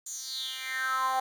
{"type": "tone with high-pass filter sweep", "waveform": "10% pulse", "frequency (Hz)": 261.6, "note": "C4", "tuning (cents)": 0, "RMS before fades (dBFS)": -32, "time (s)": [0.06, 1.2], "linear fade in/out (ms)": 5, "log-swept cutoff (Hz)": [7400, 770], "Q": 5.9, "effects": []}